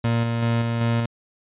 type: tone with tremolo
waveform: 30% pulse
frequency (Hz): 116.54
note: A#2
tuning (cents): 0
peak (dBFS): -16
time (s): 0.04-1.06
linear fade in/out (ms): 5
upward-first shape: square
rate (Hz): 2.6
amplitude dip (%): 30
effects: resampled to 8000 Hz